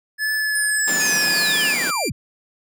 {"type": "tone with vibrato", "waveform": "square", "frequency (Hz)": 1718, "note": "A6", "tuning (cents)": -42, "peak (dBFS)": -20, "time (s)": [0.18, 1.76], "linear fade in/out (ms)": 50, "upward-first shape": "triangle", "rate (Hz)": 1.6, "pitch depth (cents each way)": 19}
{"type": "linear sweep", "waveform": "sine", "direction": "down", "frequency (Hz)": [9460, 65.41], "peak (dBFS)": -22, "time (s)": [0.55, 2.12], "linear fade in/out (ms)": 5}
{"type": "high-pass noise", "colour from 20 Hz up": "pink", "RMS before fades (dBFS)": -28, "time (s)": [0.87, 1.91], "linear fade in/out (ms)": 10, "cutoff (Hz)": 160, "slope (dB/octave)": 48}
{"type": "tone with pitch glide", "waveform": "15% pulse", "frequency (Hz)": [2489, 2368], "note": ["D#7", "D7"], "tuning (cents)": [0, 14], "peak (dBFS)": -16, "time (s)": [0.99, 2.1], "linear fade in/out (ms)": 20, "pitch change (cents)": -86, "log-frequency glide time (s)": [1.17, 1.87]}
{"effects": []}